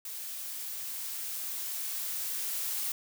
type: noise with level ramp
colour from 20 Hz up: blue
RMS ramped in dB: -40 to -33 dBFS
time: 0.05-2.92 s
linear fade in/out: 2 ms
effects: none